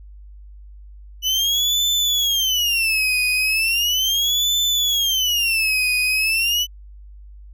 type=tone with vibrato; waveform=35% pulse; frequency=2960 Hz; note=F#7; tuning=in tune; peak=-15 dBFS; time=1.22-6.67 s; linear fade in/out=50 ms; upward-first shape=sine; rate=0.37 Hz; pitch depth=300 cents each way; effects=added 50 Hz sine -38 dBFS peak until 7.53 s